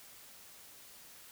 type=silence; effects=white hiss -55 dBFS RMS until 1.31 s